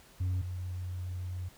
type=tone pair in turn; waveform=sine; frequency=91.7 / 90.7 Hz; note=F#2 / F#2; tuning=-15 / -34 cents; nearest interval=unison; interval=19 cents; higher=first; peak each=-26 / -34 dBFS; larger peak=first; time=0.2-0.42 / 0.42-1.49 s; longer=second; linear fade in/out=10 ms; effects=tanh soft clip ceiling -27 dBFS + pink hiss -58 dBFS RMS until 1.57 s